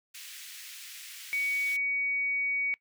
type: high-pass noise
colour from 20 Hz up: pink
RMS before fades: -45 dBFS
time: 0.14-1.77 s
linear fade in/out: 10 ms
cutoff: 2000 Hz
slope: 24 dB/octave
type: tone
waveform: sine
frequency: 2250 Hz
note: C#7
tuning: 25 cents sharp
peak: -27 dBFS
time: 1.33-2.74 s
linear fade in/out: 0 ms
effects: noise-tail reverb RT60 0.1 s tail -21 dB re dry